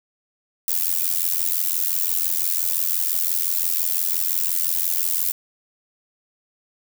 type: noise with amplitude modulation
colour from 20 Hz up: violet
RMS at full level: -18 dBFS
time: 0.68-5.32 s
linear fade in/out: 2 ms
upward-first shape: sine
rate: 85.8 Hz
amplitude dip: 95%
effects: none